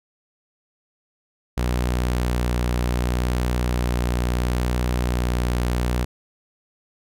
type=tone with vibrato; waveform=sawtooth; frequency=60.9 Hz; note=B1; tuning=24 cents flat; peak=-16 dBFS; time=1.57-6.05 s; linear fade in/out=10 ms; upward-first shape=sine; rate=0.7 Hz; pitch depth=11 cents each way; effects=none